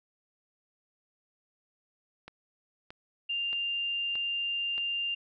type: click train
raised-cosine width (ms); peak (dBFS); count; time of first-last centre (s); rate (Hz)
0.3; -28; 5; 2.28-4.78; 1.6
type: tone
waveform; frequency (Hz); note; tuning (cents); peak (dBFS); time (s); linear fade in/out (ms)
sine; 2794; F7; 0; -29; 3.29-5.15; 10
effects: none